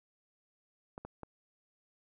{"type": "clicks", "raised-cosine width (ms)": 1, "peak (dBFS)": -29, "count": 3, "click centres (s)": [0.979, 1.05, 1.233], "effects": []}